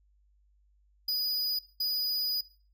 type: tone bursts at uneven times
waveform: square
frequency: 4942 Hz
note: D#8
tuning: 13 cents flat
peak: -28 dBFS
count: 2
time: 1.08-1.59 / 1.8-2.41 s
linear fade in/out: 5 ms
effects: noise-tail reverb RT60 0.4 s tail -17 dB re dry + added 50 Hz sine -63 dBFS peak until 2.73 s